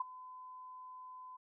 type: tone with ADSR envelope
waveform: sine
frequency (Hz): 1015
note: B5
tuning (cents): +47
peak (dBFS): -30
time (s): 0-1.37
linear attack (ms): 6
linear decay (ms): 18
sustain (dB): -18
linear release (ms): 11
effects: none